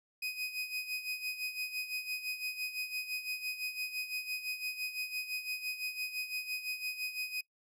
30% pulse tone with tremolo, 2504 Hz, D#7, 10 cents sharp, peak -31 dBFS, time 0.22-7.41 s, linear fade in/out 5 ms, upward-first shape sine, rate 5.9 Hz, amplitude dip 70%, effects noise-tail reverb RT60 0.1 s tail -20 dB re dry

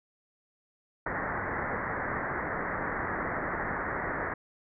white low-pass noise, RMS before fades -33 dBFS, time 1.06-4.34 s, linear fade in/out 5 ms, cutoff 2000 Hz, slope 96 dB/octave, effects none

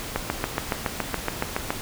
click train, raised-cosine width 0.5 ms, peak -8 dBFS, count 12, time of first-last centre 0.16-1.705 s, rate 7.12 Hz, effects pink hiss -34 dBFS RMS until 1.81 s

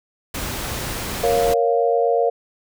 pink noise, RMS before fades -27 dBFS, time 0.34-1.54 s, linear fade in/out 5 ms
sine chord, Bb minor, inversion none, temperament equal, 466.2 / 554.4 / 698.5 Hz, Bb4 / Db5 / F5, 0 / 0 / 0 cents, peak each -18 / -21 / -20 dBFS, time 1.23-2.3 s, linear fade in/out 10 ms
effects none

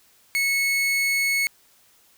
40% pulse tone, 2200 Hz, C#7, 14 cents flat, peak -19 dBFS, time 0.35-1.47 s, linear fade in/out 0 ms, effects white hiss -58 dBFS RMS until 2.17 s

